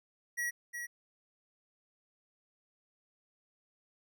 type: tone with echo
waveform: square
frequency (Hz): 1919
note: A#6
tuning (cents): +50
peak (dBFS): -33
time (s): 0.37-0.51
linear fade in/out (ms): 20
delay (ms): 360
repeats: 1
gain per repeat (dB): -6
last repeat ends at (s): 0.87
effects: none